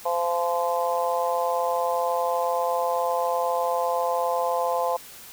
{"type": "harmonic tone", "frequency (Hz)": 172.1, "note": "F3", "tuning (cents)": -25, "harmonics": [3, 4, 5, 6], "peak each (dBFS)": [-26, -27, -28, -29], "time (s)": [0.05, 4.97], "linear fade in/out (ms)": 10, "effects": ["white hiss -44 dBFS RMS until 5.32 s"]}